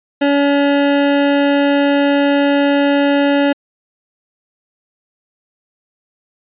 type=tone; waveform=25% pulse; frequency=283.6 Hz; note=C#4; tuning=40 cents sharp; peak=-7 dBFS; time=0.21-3.53 s; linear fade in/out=10 ms; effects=resampled to 8000 Hz